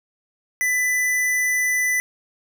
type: tone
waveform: square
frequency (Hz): 1995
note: B6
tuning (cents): +17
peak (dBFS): -19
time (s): 0.61-2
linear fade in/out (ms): 0
effects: none